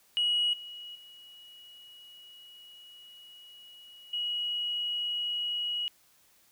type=tone with level steps; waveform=sine; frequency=2908 Hz; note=F#7; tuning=31 cents flat; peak=-23 / -41 / -49 / -29 dBFS; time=0.17-5.88 s; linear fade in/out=0 ms; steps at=0.53 / 0.95 / 4.13 s; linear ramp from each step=5 ms; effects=tanh soft clip ceiling -21 dBFS + white hiss -64 dBFS RMS until 6.51 s